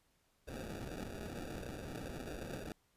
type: noise with sample-and-hold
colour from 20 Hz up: white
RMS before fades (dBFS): -45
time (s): 0.47-2.72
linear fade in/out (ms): 2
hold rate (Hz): 1050
effects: pink hiss -75 dBFS RMS until 2.96 s + resampled to 32000 Hz